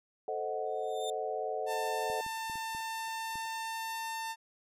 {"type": "chord", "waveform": "sine", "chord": "A diminished seventh", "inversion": "none", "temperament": "equal", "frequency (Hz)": [440, 523.3, 622.3, 740], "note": ["A4", "C5", "Eb5", "Gb5"], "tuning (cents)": [0, 0, 0, 0], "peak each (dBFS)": [-37, -40, -39, -37], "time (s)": [0.28, 2.21], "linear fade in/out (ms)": 2}
{"type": "tone with exponential growth", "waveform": "sawtooth", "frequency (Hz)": 3604, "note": "A7", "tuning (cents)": 41, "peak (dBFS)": -34, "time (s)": [0.66, 1.1], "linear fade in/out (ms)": 2, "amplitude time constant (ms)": 95}
{"type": "tone with pitch glide", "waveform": "sawtooth", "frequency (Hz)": [893, 899.7], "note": ["A5", "A5"], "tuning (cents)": [25, 38], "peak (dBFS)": -32, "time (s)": [1.66, 4.36], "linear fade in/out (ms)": 50, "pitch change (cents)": 13, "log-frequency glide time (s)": [1.78, 4.08]}
{"type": "clicks", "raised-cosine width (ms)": 3, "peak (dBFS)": -37, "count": 6, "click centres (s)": [2.1, 2.264, 2.498, 2.556, 2.749, 3.356]}
{"effects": ["resampled to 32000 Hz"]}